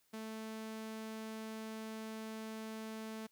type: tone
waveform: sawtooth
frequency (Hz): 220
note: A3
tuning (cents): 0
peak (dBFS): -39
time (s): 0.13-3.27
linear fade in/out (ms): 10
effects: white hiss -74 dBFS RMS until 3.31 s

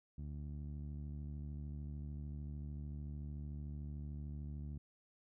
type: tone with low-pass filter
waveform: 15% pulse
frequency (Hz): 73.42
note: D2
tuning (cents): 0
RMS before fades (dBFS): -45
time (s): 0.18-4.78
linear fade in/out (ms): 5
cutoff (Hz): 160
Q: 0.66
effects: none

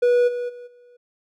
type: tone with level steps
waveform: triangle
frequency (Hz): 487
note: B4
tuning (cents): -24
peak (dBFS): -12 / -22 / -34 / -46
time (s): 0.02-0.97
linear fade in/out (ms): 10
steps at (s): 0.27 / 0.48 / 0.66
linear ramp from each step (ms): 20
effects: none

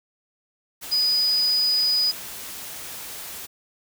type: tone in noise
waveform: sine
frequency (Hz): 4960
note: D#8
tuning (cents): -6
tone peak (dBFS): -18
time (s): 0.91-2.12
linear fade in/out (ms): 20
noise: white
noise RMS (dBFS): -36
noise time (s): 0.81-3.47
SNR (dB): +15
effects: none

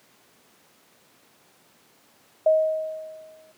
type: tone with exponential decay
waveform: sine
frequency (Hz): 630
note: D#5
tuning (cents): +21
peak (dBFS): -13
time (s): 2.46-3.52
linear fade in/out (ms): 5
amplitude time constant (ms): 230
effects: pink hiss -58 dBFS RMS until 3.57 s + high-pass 200 Hz 12 dB/octave

